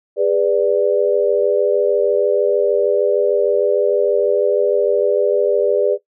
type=chord; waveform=sine; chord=G# diminished; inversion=none; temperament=equal with one note detuned; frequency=407.5 / 493.9 / 587.3 Hz; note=G#4 / B4 / D5; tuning=-33 / 0 / 0 cents; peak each=-17 dBFS; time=0.16-5.98 s; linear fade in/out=50 ms; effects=noise-tail reverb RT60 0.1 s tail -17 dB re dry